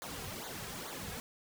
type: noise with flanger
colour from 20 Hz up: pink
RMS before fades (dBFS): -43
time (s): 0.02-1.2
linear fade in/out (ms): 0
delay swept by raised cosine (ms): 0.37 to 3.47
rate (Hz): 2.3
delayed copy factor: -0.9
effects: none